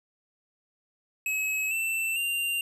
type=tone with pitch steps; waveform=square; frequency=2566 / 2672 / 2782 Hz; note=E7 / E7 / F7; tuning=-47 / +23 / -7 cents; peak=-27 dBFS; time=1.26-2.61 s; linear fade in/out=2 ms; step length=450 ms; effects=none